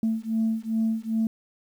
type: beating tone pair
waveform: sine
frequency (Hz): 221.8 / 224.3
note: A3 / A3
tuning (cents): +14 / +34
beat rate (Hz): 2.5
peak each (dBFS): -25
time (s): 0.03-1.27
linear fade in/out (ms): 2
effects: tanh soft clip ceiling -17 dBFS + 9-bit